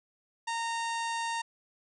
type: harmonic tone with a mistuned harmonic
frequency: 922 Hz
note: A#5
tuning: 19 cents flat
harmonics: 1 / 2 / 3 / 4 / 5 / 6 / 7 / 8 / 9 / 10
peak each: -32 / -38 / -42 / -44 / -46 / -48 / -49 / -50 / -51 / -52 dBFS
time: 0.47-1.42 s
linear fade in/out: 10 ms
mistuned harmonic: 6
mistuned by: +25 cents
effects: none